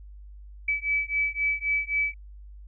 sine beating tone pair, 2295 / 2298.8 Hz, D7 / D7, -40 / -38 cents, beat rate 3.8 Hz, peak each -27 dBFS, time 0.68-2.14 s, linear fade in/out 5 ms, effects added 50 Hz sine -42 dBFS peak until 2.67 s

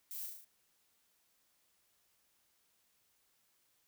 violet noise with echo, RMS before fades -45 dBFS, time 0.11-0.26 s, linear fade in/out 0 ms, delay 37 ms, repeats 5, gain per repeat -3 dB, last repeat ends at 0.445 s, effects white hiss -75 dBFS RMS until 3.87 s

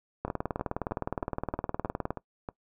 two click trains, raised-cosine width 1 ms, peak -21 / -16 dBFS, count 8 / 37, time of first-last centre 0.28-2.488 / 0.25-2.106 s, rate 3.17 / 19.4 Hz, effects noise-tail reverb RT60 0.1 s tail -21 dB re dry

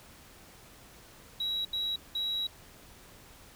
triangle tone bursts at uneven times, 3874 Hz, B7, 34 cents flat, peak -27 dBFS, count 3, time 1.4-1.65 / 1.73-1.96 / 2.15-2.47 s, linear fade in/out 5 ms, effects tanh soft clip ceiling -26 dBFS + pink hiss -54 dBFS RMS until 3.55 s

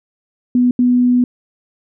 sine tone bursts at uneven times, 246.9 Hz, B3, in tune, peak -9 dBFS, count 2, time 0.55-0.71 / 0.79-1.24 s, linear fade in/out 2 ms, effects none

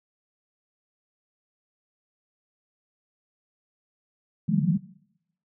pink band-pass noise, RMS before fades -23 dBFS, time 4.48-4.78 s, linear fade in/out 10 ms, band 150 to 210 Hz, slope 96 dB/octave, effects noise-tail reverb RT60 0.8 s tail -20 dB re dry

